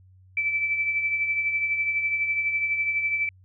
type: tone with tremolo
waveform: sine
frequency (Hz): 2320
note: D7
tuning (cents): -22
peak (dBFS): -20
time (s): 0.37-3.29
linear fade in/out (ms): 2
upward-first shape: triangle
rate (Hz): 12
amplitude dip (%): 55
effects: added 93 Hz sine -51 dBFS peak until 3.44 s